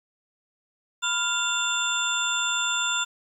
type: tone cluster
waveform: sine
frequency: 991 / 1400 / 2759 / 3532 / 7240 Hz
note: B5 / F6 / F7 / A7 / A8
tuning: +6 / +4 / -22 / +6 / +48 cents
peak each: -34 / -27 / -32 / -28 / -30 dBFS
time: 1.02-3.05 s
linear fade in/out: 20 ms
effects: 9-bit